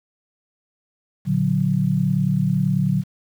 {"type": "chord", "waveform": "sine", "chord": "Bb augmented", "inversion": "none", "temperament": "equal", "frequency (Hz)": [116.54, 146.83, 185], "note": ["Bb2", "D3", "F#3"], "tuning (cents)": [0, 0, 0], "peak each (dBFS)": [-25, -20, -20], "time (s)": [1.25, 3.04], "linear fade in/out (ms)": 50, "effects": ["8-bit"]}